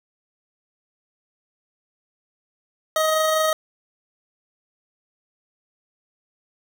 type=tone with amplitude modulation; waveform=25% pulse; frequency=629 Hz; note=D#5; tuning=19 cents sharp; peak=-13 dBFS; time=2.96-3.53 s; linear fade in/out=2 ms; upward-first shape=sine; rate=25 Hz; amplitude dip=25%; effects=none